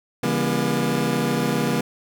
25% pulse chord, C# diminished seventh, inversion none, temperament just, 138.59 / 166.31 / 199.57 / 239.5 Hz, C#3 / E3 / G3 / Bb3, 0 / +16 / +31 / +47 cents, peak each -23 / -23 / -23 / -20 dBFS, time 0.23-1.81 s, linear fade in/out 5 ms, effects none

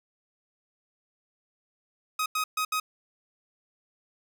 sawtooth tone bursts at uneven times, 1259 Hz, D#6, 20 cents sharp, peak -22 dBFS, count 4, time 2.19-2.26 / 2.35-2.44 / 2.57-2.65 / 2.72-2.8 s, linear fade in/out 5 ms, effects none

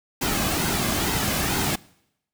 pink noise with flanger, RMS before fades -24 dBFS, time 0.21-1.76 s, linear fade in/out 10 ms, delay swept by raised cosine 1.7 to 2.2 ms, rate 2.2 Hz, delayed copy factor -0.5, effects noise-tail reverb RT60 0.8 s tail -23 dB re dry

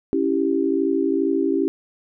sine chord, C# diminished, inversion none, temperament equal, 277.2 / 329.6 / 392 Hz, C#4 / E4 / G4, 0 / 0 / 0 cents, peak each -22 dBFS, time 0.13-1.68 s, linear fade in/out 0 ms, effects none

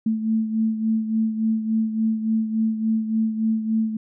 sine beating tone pair, 220.5 / 224 Hz, A3 / A3, +4 / +31 cents, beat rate 3.5 Hz, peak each -20 / -27 dBFS, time 0.06-3.97 s, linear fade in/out 5 ms, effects none

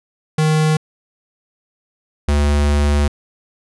square tone pair in turn, 155.56 / 72.76 Hz, D#3 / D2, 0 / -16 cents, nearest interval octave + minor second, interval 1316 cents, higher first, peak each -13 dBFS, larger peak neither, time 0.38-0.77 / 2.28-3.08 s, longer second, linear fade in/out 5 ms, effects resampled to 24000 Hz

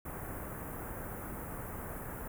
pink band-stop noise, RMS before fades -42 dBFS, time 0.05-2.28 s, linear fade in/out 5 ms, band 1700 to 11000 Hz, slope 24 dB/octave, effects none

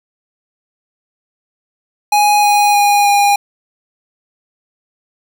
square tone with pitch steps, 830.6 / 824.4 / 818.2 / 812.1 Hz, G#5 / G#5 / G#5 / G#5, 0 / -13 / -26 / -39 cents, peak -9 dBFS, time 2.12-3.36 s, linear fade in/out 5 ms, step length 310 ms, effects 8-bit

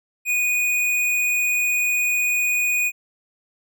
square tone, 2471 Hz, D#7, 13 cents flat, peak -19 dBFS, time 0.25-2.92 s, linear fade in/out 50 ms, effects none

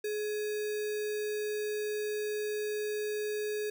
sine tone with sample-and-hold, 422.3 Hz, G#4, 29 cents sharp, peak -31 dBFS, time 0.04-3.7 s, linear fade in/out 5 ms, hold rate 2100 Hz, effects none

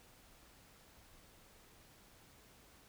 silence, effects pink hiss -63 dBFS RMS until 2.88 s

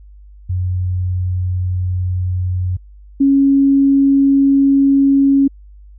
sine tone pair in turn, 91.1 / 275.7 Hz, F#2 / C#4, -26 / -9 cents, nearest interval octave + perfect fifth, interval 1917 cents, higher second, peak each -15 / -8 dBFS, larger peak second, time 0.49-2.77 / 3.2-5.48 s, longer neither, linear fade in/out 10 ms, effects added 50 Hz sine -37 dBFS peak until 5.98 s

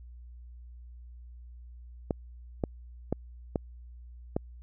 clicks, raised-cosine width 2 ms, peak -14 dBFS, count 5, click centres 2.108 / 2.638 / 3.126 / 3.558 / 4.365 s, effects added 60 Hz sine -45 dBFS peak until 4.62 s

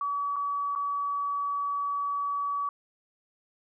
sine tone with dropouts, 1140 Hz, C#6, 48 cents sharp, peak -27 dBFS, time 0.01-2.69 s, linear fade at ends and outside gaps 2 ms, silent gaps 0.36-0.364 / 0.752-0.759 s, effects none

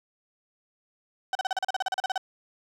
35% pulse tone bursts, 759 Hz, F#5, 44 cents sharp, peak -23 dBFS, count 15, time 1.33-2.178 s, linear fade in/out 2 ms, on 22 ms, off 37 ms, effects low-pass 6000 Hz 12 dB/octave + 10-bit

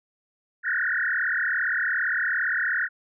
sine tone with frequency modulation, 1663 Hz, G#6, 2 cents sharp, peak -22 dBFS, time 0.63-2.89 s, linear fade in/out 50 ms, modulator 37.5 Hz, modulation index 6.2, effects none

